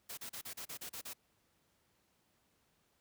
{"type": "noise bursts", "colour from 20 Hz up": "white", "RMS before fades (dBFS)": -45, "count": 9, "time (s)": [0.09, 1.135], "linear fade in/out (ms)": 10, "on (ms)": 85, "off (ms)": 35, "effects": ["pink hiss -75 dBFS RMS until 3 s", "high-pass 60 Hz 12 dB/octave"]}